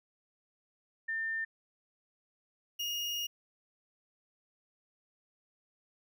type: tone pair in turn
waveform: sine / 35% pulse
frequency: 1800 / 2857 Hz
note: A6 / F7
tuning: +39 / +39 cents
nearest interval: minor sixth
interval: 800 cents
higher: second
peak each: -32 / -32 dBFS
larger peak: neither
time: 1.08-1.45 / 2.79-3.27 s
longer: second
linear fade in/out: 10 ms
effects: none